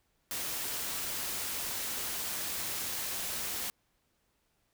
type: noise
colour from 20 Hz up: white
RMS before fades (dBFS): -36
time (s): 0.31-3.7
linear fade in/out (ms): 0
effects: pink hiss -75 dBFS RMS until 4.73 s